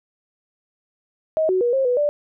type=tone with pitch steps; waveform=sine; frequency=632 / 372.2 / 480.4 / 535 / 493.2 / 587 Hz; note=D#5 / F#4 / B4 / C5 / B4 / D5; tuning=+27 / +10 / -48 / +38 / -2 / -1 cents; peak=-16 dBFS; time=1.37-2.09 s; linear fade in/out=0 ms; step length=120 ms; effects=none